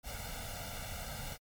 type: noise with comb filter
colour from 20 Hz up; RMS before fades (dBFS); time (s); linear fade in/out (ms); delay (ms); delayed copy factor
pink; -42; 0.03-1.38; 50; 1.4; +1
effects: MP3 96 kbps